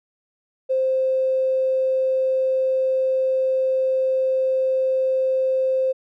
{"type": "tone with tanh clipping", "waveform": "triangle", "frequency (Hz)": 523.3, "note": "C5", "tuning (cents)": 0, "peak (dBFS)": -17, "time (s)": [0.69, 5.93], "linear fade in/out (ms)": 20, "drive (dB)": 3, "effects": []}